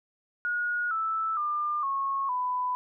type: tone with pitch steps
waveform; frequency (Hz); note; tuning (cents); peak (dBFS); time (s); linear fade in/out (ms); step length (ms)
sine; 1444 / 1316.5 / 1200.3 / 1094.3 / 997.7; F#6 / E6 / D6 / C#6 / B5; -43 / -3 / +37 / -23 / +17; -26; 0.45-2.75; 0; 460
effects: none